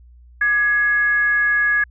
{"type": "tone with frequency modulation", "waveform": "sine", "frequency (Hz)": 1676, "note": "G#6", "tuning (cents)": 15, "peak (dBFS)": -14, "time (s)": [0.41, 1.84], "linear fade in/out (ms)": 5, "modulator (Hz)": 478, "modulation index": 0.33, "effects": ["added 60 Hz sine -43 dBFS peak until 1.9 s"]}